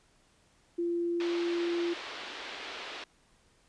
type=tone; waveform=sine; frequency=343.6 Hz; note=F4; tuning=28 cents flat; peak=-28 dBFS; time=0.78-1.94 s; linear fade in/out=10 ms
type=band-pass noise; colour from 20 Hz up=white; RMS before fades=-42 dBFS; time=1.2-3.04 s; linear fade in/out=2 ms; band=280 to 3900 Hz; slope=24 dB/octave
effects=pink hiss -66 dBFS RMS until 3.68 s + resampled to 22050 Hz